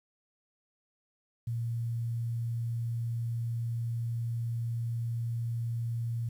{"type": "tone with quantisation", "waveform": "sine", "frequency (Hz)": 116.54, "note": "A#2", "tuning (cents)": 0, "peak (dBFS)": -30, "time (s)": [1.47, 6.29], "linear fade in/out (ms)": 5, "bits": 10, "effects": []}